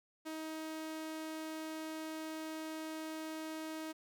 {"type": "tone", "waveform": "sawtooth", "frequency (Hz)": 315.8, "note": "D#4", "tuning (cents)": 26, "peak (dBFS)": -37, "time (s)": [0.25, 3.93], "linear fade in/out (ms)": 20, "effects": []}